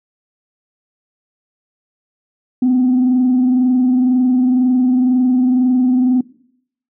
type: tone with frequency modulation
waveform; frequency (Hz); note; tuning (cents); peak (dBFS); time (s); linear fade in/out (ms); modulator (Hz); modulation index
sine; 252.9; B3; +41; -9; 2.62-6.21; 5; 22; 0.32
effects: noise-tail reverb RT60 0.7 s tail -20 dB re dry + tanh soft clip ceiling -7 dBFS